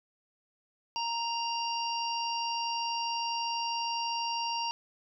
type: harmonic tone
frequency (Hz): 932.3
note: A#5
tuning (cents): 0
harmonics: 1 / 3 / 5 / 6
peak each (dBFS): -32 / -37 / -39 / -40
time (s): 0.96-4.71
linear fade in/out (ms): 0
effects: none